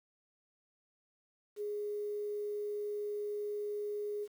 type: tone with quantisation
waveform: sine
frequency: 415.3 Hz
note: G#4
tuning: in tune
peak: -35 dBFS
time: 1.56-4.28 s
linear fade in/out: 50 ms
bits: 10
effects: none